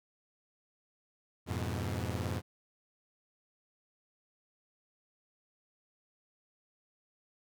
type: chord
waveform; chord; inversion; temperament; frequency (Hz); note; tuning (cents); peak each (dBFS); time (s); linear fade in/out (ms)
sawtooth; F diminished; none; equal with one note detuned; 87.31 / 104.67 / 123.47; F2 / Ab2 / Cb3; 0 / +14 / 0; -33 / -34 / -35; 1.46-2.42; 50
effects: none